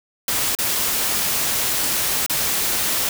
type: noise with dropouts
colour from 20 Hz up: white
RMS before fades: -21 dBFS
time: 0.28-3.09 s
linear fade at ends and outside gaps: 2 ms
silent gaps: 0.551-0.587 / 2.263-2.297 s
effects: none